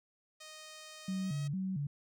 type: tone with pitch glide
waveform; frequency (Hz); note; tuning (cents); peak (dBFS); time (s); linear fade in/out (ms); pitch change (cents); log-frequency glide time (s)
5% pulse; 621 to 634.8; D#5 to D#5; -3 to +35; -37; 0.4-1.48; 10; +38; 1.21-1.33
type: tone with vibrato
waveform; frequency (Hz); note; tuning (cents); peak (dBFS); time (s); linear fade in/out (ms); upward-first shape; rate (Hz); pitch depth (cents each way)
sine; 164.81; E3; 0; -33; 1.08-1.87; 5; square; 2.2; 240
effects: none